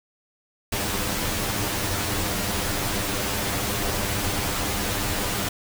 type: noise with comb filter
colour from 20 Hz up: pink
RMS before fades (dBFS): -26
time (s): 0.72-5.49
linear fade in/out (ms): 5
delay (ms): 10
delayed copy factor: +0.65
effects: none